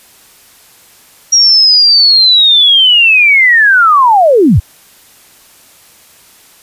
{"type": "linear sweep", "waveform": "sine", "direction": "down", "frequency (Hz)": [5680, 58.3], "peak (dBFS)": -3, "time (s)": [1.32, 4.6], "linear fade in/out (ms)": 10, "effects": ["white hiss -42 dBFS RMS until 6.62 s", "resampled to 32000 Hz"]}